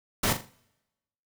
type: noise with echo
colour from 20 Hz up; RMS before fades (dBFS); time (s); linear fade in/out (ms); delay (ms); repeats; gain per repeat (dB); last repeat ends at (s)
pink; -25; 0.23-0.33; 5; 41; 4; -9; 0.494
effects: noise-tail reverb RT60 1.0 s tail -25 dB re dry